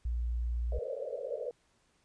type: tone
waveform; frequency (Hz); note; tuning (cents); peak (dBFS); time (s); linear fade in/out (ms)
sine; 59; A#1; +22; -30; 0.05-0.79; 5
type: band-pass noise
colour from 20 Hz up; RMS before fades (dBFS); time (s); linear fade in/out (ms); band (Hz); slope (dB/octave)
white; -38; 0.72-1.51; 2; 440 to 610; 96
effects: pink hiss -71 dBFS RMS until 2.04 s + resampled to 22050 Hz